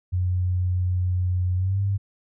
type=tone with pitch glide; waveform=sine; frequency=90.7 to 98.91 Hz; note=F#2 to G2; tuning=-34 to +16 cents; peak=-20 dBFS; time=0.12-1.98 s; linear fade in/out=20 ms; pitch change=+150 cents; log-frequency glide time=1.55-1.8 s; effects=none